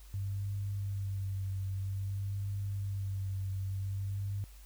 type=tone with vibrato; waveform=sine; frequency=98 Hz; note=G2; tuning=in tune; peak=-33 dBFS; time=0.14-4.44 s; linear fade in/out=0 ms; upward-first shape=sine; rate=0.52 Hz; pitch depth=32 cents each way; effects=added 50 Hz sine -50 dBFS peak until 4.65 s + white hiss -61 dBFS RMS until 4.65 s